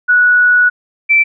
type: tone pair in turn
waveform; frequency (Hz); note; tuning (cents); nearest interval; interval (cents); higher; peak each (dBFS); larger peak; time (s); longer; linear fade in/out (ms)
sine; 1469 / 2332; F#6 / D7; -13 / -13; minor sixth; 800; second; -6; neither; 0.08-0.7 / 1.09-1.24; first; 20
effects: none